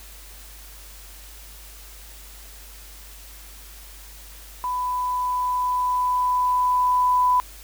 sine tone with level ramp, 997 Hz, B5, 16 cents sharp, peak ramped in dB -23 to -15 dBFS, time 4.64-7.4 s, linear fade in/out 0 ms, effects added 50 Hz sine -43 dBFS peak until 7.63 s + white hiss -45 dBFS RMS until 7.63 s

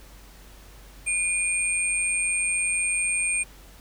sine tone pair together, 2424 / 8638 Hz, D#7 / C#9, -46 / -46 cents, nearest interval octave + minor seventh, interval 2200 cents, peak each -25 dBFS, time 1.06-3.44 s, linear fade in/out 20 ms, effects added 48 Hz sine -47 dBFS peak until 3.8 s + pink hiss -51 dBFS RMS until 3.8 s

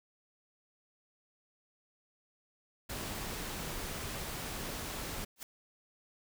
pink noise, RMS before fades -40 dBFS, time 2.89-5.25 s, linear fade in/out 10 ms
white noise with exponential growth, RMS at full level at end -39 dBFS, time 5.36-5.43 s, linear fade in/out 2 ms, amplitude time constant 15 ms
effects none

